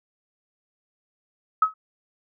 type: tone with exponential decay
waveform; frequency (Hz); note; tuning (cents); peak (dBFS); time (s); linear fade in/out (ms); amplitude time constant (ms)
sine; 1280; D#6; +49; -11; 1.62-1.74; 5; 25
effects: none